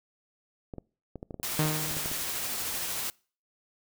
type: clicks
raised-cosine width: 2 ms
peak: -25 dBFS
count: 12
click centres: 0.738 / 0.783 / 1.157 / 1.229 / 1.308 / 1.343 / 1.399 / 1.656 / 1.912 / 1.968 / 2.059 / 2.115 s
type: noise with tremolo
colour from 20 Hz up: white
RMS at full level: -32 dBFS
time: 1.43-3.1 s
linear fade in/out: 0 ms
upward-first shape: triangle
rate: 13 Hz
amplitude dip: 25%
type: tone with exponential decay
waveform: sawtooth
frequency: 154 Hz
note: D#3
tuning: 17 cents flat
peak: -19 dBFS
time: 1.59-2.38 s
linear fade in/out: 2 ms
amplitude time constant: 170 ms
effects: noise-tail reverb RT60 0.4 s tail -25 dB re dry